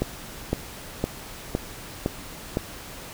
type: click train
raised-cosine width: 2 ms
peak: -9 dBFS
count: 6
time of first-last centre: 0.02-2.571 s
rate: 1.96 Hz
effects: pink hiss -40 dBFS RMS until 3.13 s